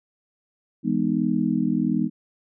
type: chord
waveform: sine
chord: E major seventh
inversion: none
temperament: just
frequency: 164.81 / 206 / 247.2 / 309 Hz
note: E3 / G#3 / B3 / D#4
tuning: 0 / -14 / +2 / -12 cents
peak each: -28 / -24 / -24 / -26 dBFS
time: 0.83-2.1 s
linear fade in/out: 50 ms
effects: none